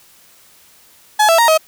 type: tone with pitch steps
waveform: 35% pulse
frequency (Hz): 849 / 662 / 934 / 634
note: G#5 / E5 / A#5 / D#5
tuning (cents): +38 / +7 / +3 / +32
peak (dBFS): -7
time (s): 1.19-1.578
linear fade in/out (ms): 10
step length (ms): 97
effects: white hiss -48 dBFS RMS until 1.67 s